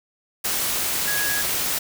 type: tone in noise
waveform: sine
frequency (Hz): 1663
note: G#6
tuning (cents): +2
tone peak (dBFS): -25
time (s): 1.07-1.42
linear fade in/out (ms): 10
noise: white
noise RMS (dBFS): -24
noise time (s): 0.44-1.79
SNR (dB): -4
effects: none